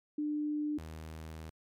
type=tone pair in turn; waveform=sine / sawtooth; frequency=298.8 / 79.42 Hz; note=D4 / D#2; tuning=+30 / +36 cents; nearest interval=octave + major seventh; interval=2294 cents; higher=first; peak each=-31 / -39 dBFS; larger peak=first; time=0.18-0.78 / 0.78-1.5 s; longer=second; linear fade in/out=5 ms; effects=MP3 96 kbps